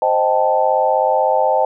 sine chord, A half-diminished seventh, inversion first, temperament equal, 523.3 / 622.3 / 784 / 880 Hz, C5 / Eb5 / G5 / A5, 0 / 0 / 0 / 0 cents, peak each -18 dBFS, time 0.02-1.65 s, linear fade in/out 2 ms, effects none

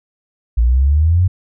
sine exponential sweep, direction up, 56 to 94.3 Hz, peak -9 dBFS, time 0.57-1.28 s, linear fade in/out 10 ms, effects none

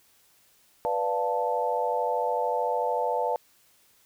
sine chord, B half-diminished seventh, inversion none, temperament equal, 493.9 / 587.3 / 698.5 / 880 Hz, B4 / D5 / F5 / A5, 0 / 0 / 0 / 0 cents, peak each -29 / -31 / -31 / -28 dBFS, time 0.85-3.36 s, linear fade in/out 0 ms, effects white hiss -62 dBFS RMS until 4.05 s

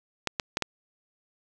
clicks, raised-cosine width 0.2 ms, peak -9 dBFS, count 4, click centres 0.273 / 0.398 / 0.571 / 0.623 s, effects none

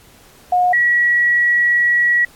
sine tone pair in turn, 721 / 1924.8 Hz, F#5 / B6, -45 / -45 cents, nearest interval octave + perfect fourth, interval 1700 cents, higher second, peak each -11 dBFS, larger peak neither, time 0.52-0.73 / 0.73-2.25 s, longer second, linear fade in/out 5 ms, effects pink hiss -47 dBFS RMS until 2.35 s + AAC 64 kbps

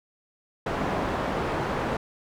white low-pass noise, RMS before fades -28 dBFS, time 0.66-1.97 s, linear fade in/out 5 ms, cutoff 940 Hz, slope 12 dB/octave, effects none

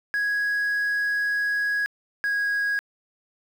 sine tone pair in turn, 1661.2 / 1648.8 Hz, G#6 / G#6, 0 / -13 cents, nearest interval unison, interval 13 cents, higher first, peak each -19 dBFS, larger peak neither, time 0.14-1.86 / 2.24-2.79 s, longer first, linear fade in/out 0 ms, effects tanh soft clip ceiling -21 dBFS + 8-bit

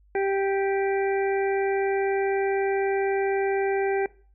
harmonic tone, 392 Hz, G4, in tune, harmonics 1 / 2 / 4 / 5 / 6, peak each -23 / -29 / -35 / -37 / -39 dBFS, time 0.15-4.06 s, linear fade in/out 2 ms, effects noise-tail reverb RT60 0.4 s tail -20 dB re dry + added 50 Hz sine -55 dBFS peak until 4.34 s

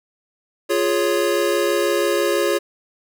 square chord, Db major, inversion first, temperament equal, 349.2 / 415.3 / 554.4 Hz, F4 / Ab4 / Db5, 0 / 0 / 0 cents, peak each -22 dBFS, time 0.69-2.59 s, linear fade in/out 20 ms, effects none

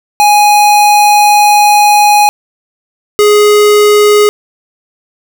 square tone pair in turn, 830.6 / 417.1 Hz, G#5 / G#4, 0 / +7 cents, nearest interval octave, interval 1193 cents, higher first, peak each -4 dBFS, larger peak neither, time 0.2-2.29 / 3.19-4.29 s, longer first, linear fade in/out 0 ms, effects none

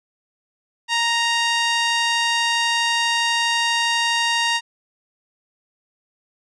sawtooth tone with band-pass filter, 932.3 Hz, A#5, in tune, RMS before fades -20 dBFS, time 0.88-4.61 s, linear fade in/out 50 ms, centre 3300 Hz, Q 0.82, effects resampled to 24000 Hz

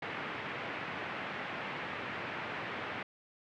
white band-pass noise, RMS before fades -40 dBFS, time 0.02-3.03 s, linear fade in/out 5 ms, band 100 to 2400 Hz, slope 24 dB/octave, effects none

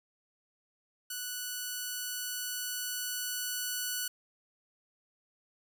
5% pulse tone with level ramp, 1480 Hz, F#6, in tune, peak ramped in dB -25 to -21 dBFS, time 1.1-4.08 s, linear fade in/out 5 ms, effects none

